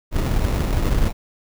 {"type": "noise with sample-and-hold", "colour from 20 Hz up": "brown", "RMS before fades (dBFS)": -19, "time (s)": [0.11, 1.13], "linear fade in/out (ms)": 50, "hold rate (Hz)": 1575, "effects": []}